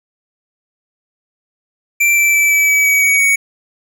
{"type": "tone with pitch steps", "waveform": "square", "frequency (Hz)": [2349, 2333, 2317, 2301, 2285, 2269, 2253, 2238], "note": ["D7", "D7", "D7", "D7", "D7", "C#7", "C#7", "C#7"], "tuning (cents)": [0, -12, -24, -36, -48, 40, 28, 16], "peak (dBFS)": -10, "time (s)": [2, 3.36], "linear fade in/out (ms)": 10, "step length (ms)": 170, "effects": []}